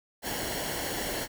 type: noise with comb filter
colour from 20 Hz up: pink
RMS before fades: -33 dBFS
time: 0.22-1.28 s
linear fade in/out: 50 ms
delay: 0.81 ms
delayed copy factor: -0.6
effects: none